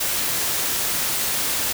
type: noise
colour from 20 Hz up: white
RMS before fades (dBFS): -23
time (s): 0-1.73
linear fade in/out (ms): 10
effects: none